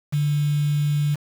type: tone with quantisation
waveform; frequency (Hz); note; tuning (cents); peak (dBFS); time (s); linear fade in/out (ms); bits
sine; 146.83; D3; 0; -18; 0.12-1.16; 20; 6
effects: none